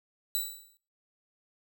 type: tone with exponential decay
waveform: 5% pulse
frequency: 3951 Hz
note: B7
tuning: in tune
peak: -18 dBFS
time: 0.35-0.77 s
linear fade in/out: 0 ms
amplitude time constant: 90 ms
effects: noise-tail reverb RT60 0.4 s tail -19 dB re dry